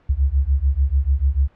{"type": "beating tone pair", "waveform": "sine", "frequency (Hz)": [65.41, 72.21], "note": ["C2", "D2"], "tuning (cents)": [0, -29], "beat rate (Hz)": 6.8, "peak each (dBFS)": -18, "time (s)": [0.09, 1.48], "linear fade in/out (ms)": 10, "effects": ["pink hiss -57 dBFS RMS until 1.55 s", "low-pass 2000 Hz 12 dB/octave"]}